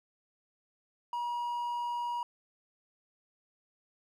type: tone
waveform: triangle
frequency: 958 Hz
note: A#5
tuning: 47 cents sharp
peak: -30 dBFS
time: 1.13-2.23 s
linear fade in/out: 2 ms
effects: none